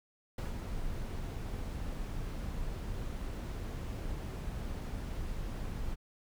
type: noise with ADSR envelope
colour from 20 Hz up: brown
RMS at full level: -34 dBFS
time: 0.38-5.96 s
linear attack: 4 ms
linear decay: 140 ms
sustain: -4 dB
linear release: 32 ms
effects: none